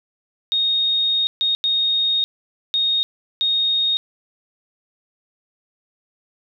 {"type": "tone bursts at uneven times", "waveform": "sine", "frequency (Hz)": 3718, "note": "A#7", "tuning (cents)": -5, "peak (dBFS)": -16, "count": 5, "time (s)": [[0.52, 1.27], [1.41, 1.55], [1.64, 2.24], [2.74, 3.03], [3.41, 3.97]], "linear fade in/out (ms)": 0, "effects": []}